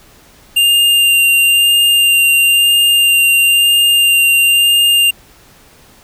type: tone with vibrato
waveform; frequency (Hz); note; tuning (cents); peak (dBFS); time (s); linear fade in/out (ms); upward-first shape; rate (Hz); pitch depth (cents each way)
square; 2794; F7; 0; -8; 0.56-5.11; 10; sine; 1; 12
effects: pink hiss -44 dBFS RMS until 6.03 s